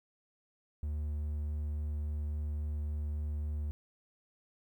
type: tone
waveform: triangle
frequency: 74.7 Hz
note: D2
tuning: 30 cents sharp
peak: -31 dBFS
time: 0.83-3.71 s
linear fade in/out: 0 ms
effects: 12-bit